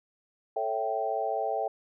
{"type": "chord", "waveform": "sine", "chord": "A dominant seventh", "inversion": "none", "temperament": "equal with one note detuned", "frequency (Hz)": [440, 554.4, 659.3, 779], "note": ["A4", "C#5", "E5", "G5"], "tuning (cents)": [0, 0, 0, -11], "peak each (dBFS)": [-34, -35, -32, -31], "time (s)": [0.56, 1.68], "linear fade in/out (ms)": 5, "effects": []}